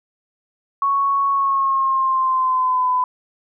sine tone with pitch glide, 1108.7 to 1005 Hz, C#6 to B5, 0 to +30 cents, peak -15 dBFS, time 0.82-3.04 s, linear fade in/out 2 ms, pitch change -170 cents, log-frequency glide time 1.31-2.9 s, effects none

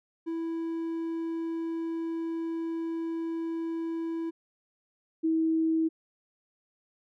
triangle / sine tone pair in turn, 329.6 / 322.4 Hz, E4 / E4, 0 / -38 cents, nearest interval unison, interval 38 cents, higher first, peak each -28 / -23 dBFS, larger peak second, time 0.26-4.31 / 5.23-5.89 s, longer first, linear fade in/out 20 ms, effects none

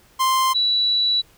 45% pulse / sine tone pair in turn, 1046.5 / 3937 Hz, C6 / B7, 0 / -6 cents, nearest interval octave + major seventh, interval 2294 cents, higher second, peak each -16 dBFS, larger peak neither, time 0.19-0.54 / 0.54-1.22 s, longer second, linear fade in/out 20 ms, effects pink hiss -54 dBFS RMS until 1.37 s

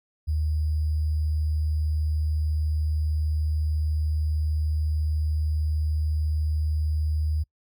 sine tone with sample-and-hold, 76.8 Hz, D#2, 22 cents flat, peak -22 dBFS, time 0.27-7.44 s, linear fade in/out 20 ms, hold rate 4900 Hz, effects noise-tail reverb RT60 0.1 s tail -25 dB re dry

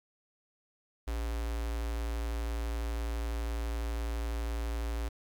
square tone with notch filter, 57 Hz, A#1, 38 cents flat, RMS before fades -34 dBFS, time 1.07-5.09 s, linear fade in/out 10 ms, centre 160 Hz, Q 1.6, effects 11-bit

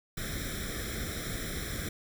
pink noise with comb filter, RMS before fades -36 dBFS, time 0.17-1.89 s, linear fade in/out 5 ms, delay 0.54 ms, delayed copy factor +1, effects none

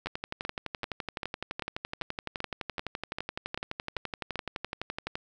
two click trains, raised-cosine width 0.3 ms, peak -17 / -17 dBFS, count 12 / 61, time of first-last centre 0.06-4.357 / 0.07-5.155 s, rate 2.56 / 11.8 Hz, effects none

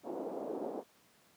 pink band-pass noise, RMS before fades -40 dBFS, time 0.03-0.84 s, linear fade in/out 50 ms, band 280 to 690 Hz, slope 24 dB/octave, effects pink hiss -66 dBFS RMS until 1.36 s + high-pass 150 Hz 12 dB/octave

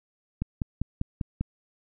click train, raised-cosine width 5 ms, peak -15 dBFS, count 6, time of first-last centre 0.42-1.41 s, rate 5.05 Hz, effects none

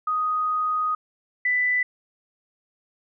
sine tone pair in turn, 1247 / 1989.2 Hz, D#6 / B6, +3 / +12 cents, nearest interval minor sixth, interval 809 cents, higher second, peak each -21 / -19 dBFS, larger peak second, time 0.07-0.95 / 1.45-1.83 s, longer first, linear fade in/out 5 ms, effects none

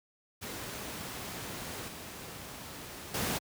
pink noise with level steps, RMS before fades -40 / -44 / -32 dBFS, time 0.41-3.39 s, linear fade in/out 20 ms, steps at 1.88 / 3.14 s, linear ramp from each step 5 ms, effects high-pass 80 Hz 12 dB/octave

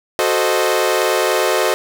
sawtooth chord, F# diminished seventh, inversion none, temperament equal, 370 / 440 / 523.3 / 622.3 Hz, F#4 / A4 / C5 / Eb5, 0 / 0 / 0 / 0 cents, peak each -16 dBFS, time 0.19-1.74 s, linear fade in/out 0 ms, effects none

